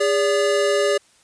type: tone pair together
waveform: square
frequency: 407.6 / 574.6 Hz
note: G#4 / D5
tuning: -32 / -38 cents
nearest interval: tritone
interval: 594 cents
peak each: -20 dBFS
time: 0-0.98 s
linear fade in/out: 10 ms
effects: white hiss -56 dBFS RMS until 1.23 s + resampled to 22050 Hz